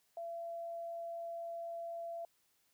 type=tone; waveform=sine; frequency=676 Hz; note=E5; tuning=43 cents sharp; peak=-40 dBFS; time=0.17-2.25 s; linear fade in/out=2 ms; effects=white hiss -75 dBFS RMS until 2.73 s